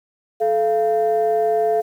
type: tone pair together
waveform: sine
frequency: 433.5 / 688.1 Hz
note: A4 / F5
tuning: -26 / -26 cents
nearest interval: minor sixth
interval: 800 cents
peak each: -17 dBFS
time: 0.4-1.82 s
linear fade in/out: 20 ms
effects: tanh soft clip ceiling -10 dBFS + 8-bit